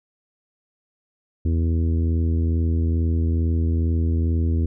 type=harmonic tone; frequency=82.3 Hz; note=E2; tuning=2 cents flat; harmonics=1 / 2 / 3 / 4 / 5 / 6; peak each=-18 / -32 / -28 / -32 / -38 / -45 dBFS; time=1.45-4.66 s; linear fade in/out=5 ms; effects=none